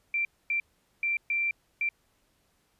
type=tone bursts at uneven times; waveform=sine; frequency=2355 Hz; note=D7; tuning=4 cents sharp; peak=-25 dBFS; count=5; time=0.14-0.25 / 0.5-0.6 / 1.03-1.17 / 1.3-1.51 / 1.81-1.89 s; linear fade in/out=2 ms; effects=pink hiss -70 dBFS RMS until 2.79 s + resampled to 32000 Hz